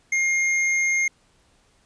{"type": "tone with hard clipping", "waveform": "sine", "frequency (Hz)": 2128, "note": "C7", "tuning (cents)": 29, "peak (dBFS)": -20, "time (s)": [0.12, 1.08], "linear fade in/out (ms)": 5, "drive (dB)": 18, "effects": ["pink hiss -61 dBFS RMS until 1.85 s", "resampled to 22050 Hz"]}